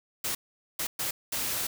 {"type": "noise bursts at uneven times", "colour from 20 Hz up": "white", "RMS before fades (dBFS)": -31, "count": 4, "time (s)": [[0.24, 0.35], [0.79, 0.87], [0.99, 1.11], [1.32, 1.67]], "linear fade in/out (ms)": 5, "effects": []}